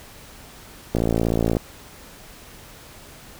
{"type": "click train", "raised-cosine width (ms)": 2, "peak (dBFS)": -7, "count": 36, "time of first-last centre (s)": [0.95, 1.568], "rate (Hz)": 56.6, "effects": ["pink hiss -44 dBFS RMS until 3.39 s"]}